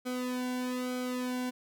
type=tone with flanger; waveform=sawtooth; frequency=251 Hz; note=B3; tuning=28 cents sharp; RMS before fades=-34 dBFS; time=0.05-1.51 s; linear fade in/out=20 ms; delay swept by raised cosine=1.1 to 1.62 ms; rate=1.1 Hz; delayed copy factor=-1; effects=none